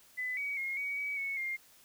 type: tone with pitch steps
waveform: sine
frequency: 2006 / 2262 / 2149 / 2253 / 2274 / 2208 / 2117 Hz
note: B6 / C#7 / C7 / C#7 / C#7 / C#7 / C7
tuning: +26 / +34 / +46 / +28 / +44 / -7 / +20 cents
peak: -33 dBFS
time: 0.17-1.57 s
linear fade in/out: 20 ms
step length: 200 ms
effects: white hiss -61 dBFS RMS until 1.84 s